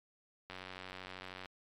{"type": "click train", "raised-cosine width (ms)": 0.3, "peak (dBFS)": -29, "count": 90, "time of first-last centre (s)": [0.5, 1.458], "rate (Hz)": 92.9, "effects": ["MP3 96 kbps"]}